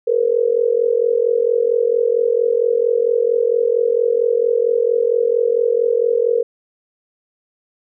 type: tone with amplitude modulation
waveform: sine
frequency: 470.4 Hz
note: A#4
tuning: 16 cents sharp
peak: -9 dBFS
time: 0.07-6.43 s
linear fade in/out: 10 ms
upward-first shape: sine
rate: 44.4 Hz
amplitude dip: 90%
effects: none